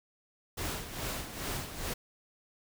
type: noise with tremolo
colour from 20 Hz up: pink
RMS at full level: -35 dBFS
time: 0.57-1.94 s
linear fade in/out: 10 ms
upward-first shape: sine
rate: 2.4 Hz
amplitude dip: 65%
effects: none